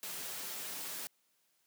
white noise with comb filter, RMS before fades -42 dBFS, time 0.03-1.07 s, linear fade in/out 0 ms, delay 8.7 ms, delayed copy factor -0.5, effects white hiss -75 dBFS RMS until 1.66 s + high-pass 150 Hz 12 dB/octave

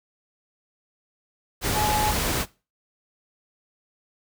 sine tone in noise, 847 Hz, G#5, 34 cents sharp, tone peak -23 dBFS, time 1.73-2.14 s, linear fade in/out 50 ms, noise pink, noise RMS -25 dBFS, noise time 1.61-2.46 s, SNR -1 dB, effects noise-tail reverb RT60 0.3 s tail -20 dB re dry

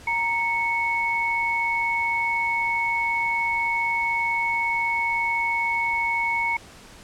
sine tone pair together, 932.3 / 2209 Hz, A#5 / C#7, 0 / -7 cents, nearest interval octave + minor third, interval 1493 cents, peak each -25 / -23 dBFS, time 0.07-6.57 s, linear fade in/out 5 ms, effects pink hiss -46 dBFS RMS until 7.03 s + low-pass 9000 Hz 12 dB/octave

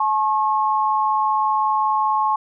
sine tone pair together, 859.8 / 1085 Hz, A5 / C#6, -40 / -37 cents, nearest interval major third, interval 403 cents, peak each -19 dBFS, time 0-2.36 s, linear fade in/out 5 ms, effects none

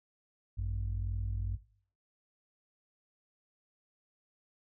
sine tone pair together, 53.94 / 96.1 Hz, A1 / G2, -34 / -34 cents, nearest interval minor seventh, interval 1000 cents, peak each -33 / -34 dBFS, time 0.57-1.57 s, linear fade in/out 20 ms, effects noise-tail reverb RT60 0.5 s tail -18 dB re dry + tanh soft clip ceiling -27 dBFS

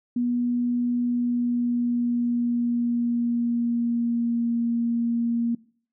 sine tone with pitch glide, 242.6 to 234.3 Hz, B3 to A#3, -31 to +9 cents, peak -21 dBFS, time 0.16-5.55 s, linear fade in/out 5 ms, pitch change -60 cents, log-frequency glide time 1.03-4.54 s, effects noise-tail reverb RT60 0.5 s tail -22 dB re dry

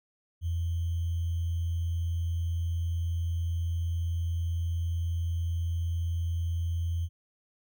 sine tone with sample-and-hold, 84.5 Hz, E2, 43 cents sharp, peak -27 dBFS, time 0.41-7.09 s, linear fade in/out 50 ms, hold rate 3150 Hz, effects none

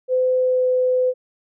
sine tone with pitch glide, 510 to 506.8 Hz, C5 to B4, -44 to +45 cents, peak -15 dBFS, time 0.08-1.14 s, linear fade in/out 50 ms, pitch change -11 cents, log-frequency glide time 0.38-0.67 s, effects none

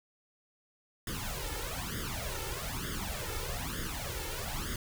pink noise with flanger, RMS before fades -37 dBFS, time 1.07-4.76 s, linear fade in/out 2 ms, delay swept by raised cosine 0.59 to 2.29 ms, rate 1.1 Hz, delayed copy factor +0.85, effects none

